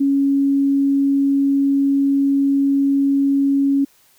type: tone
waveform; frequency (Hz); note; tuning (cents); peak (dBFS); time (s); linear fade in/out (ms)
sine; 277.2; C#4; 0; -13; 0-3.85; 10
effects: white hiss -55 dBFS RMS until 4.18 s